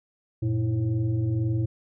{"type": "tone with frequency modulation", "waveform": "sine", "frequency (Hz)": 116.5, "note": "A#2", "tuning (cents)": -1, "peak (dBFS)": -22, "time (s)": [0.42, 1.66], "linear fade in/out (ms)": 10, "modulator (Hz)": 211, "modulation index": 0.75, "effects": []}